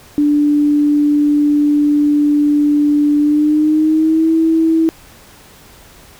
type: tone with pitch glide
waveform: sine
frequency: 293.7 to 324 Hz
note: D4 to E4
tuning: 0 to -30 cents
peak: -9 dBFS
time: 0.18-4.89 s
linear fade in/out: 0 ms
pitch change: +170 cents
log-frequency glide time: 3.18-4.31 s
effects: pink hiss -42 dBFS RMS until 6.19 s